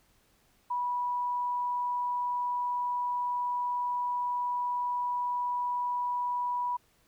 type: tone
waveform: sine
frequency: 979 Hz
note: B5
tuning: 15 cents flat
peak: -28 dBFS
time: 0.7-6.77 s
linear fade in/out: 10 ms
effects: pink hiss -67 dBFS RMS until 7.07 s